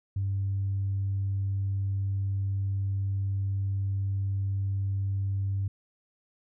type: tone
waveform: sine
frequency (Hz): 98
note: G2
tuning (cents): 0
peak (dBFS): -25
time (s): 0.16-5.68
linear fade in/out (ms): 5
effects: tanh soft clip ceiling -22 dBFS